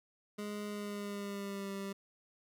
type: tone with pitch glide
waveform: 25% pulse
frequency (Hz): 207.7 to 196.84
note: G#3 to G3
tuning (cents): 0 to +7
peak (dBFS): -35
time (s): 0.38-1.93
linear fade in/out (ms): 10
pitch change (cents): -93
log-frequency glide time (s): 0.67-1.71
effects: none